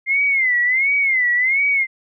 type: tone with vibrato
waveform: sine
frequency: 2093 Hz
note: C7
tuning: in tune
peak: -14 dBFS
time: 0.06-1.87 s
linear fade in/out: 50 ms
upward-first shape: sine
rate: 1.4 Hz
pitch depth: 140 cents each way
effects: none